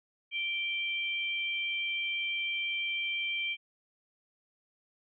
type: tone pair together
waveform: sine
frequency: 2349 / 3147 Hz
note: D7 / G7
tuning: 0 / +6 cents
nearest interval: perfect fourth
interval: 506 cents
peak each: -32 / -35 dBFS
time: 0.31-3.57 s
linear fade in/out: 50 ms
effects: none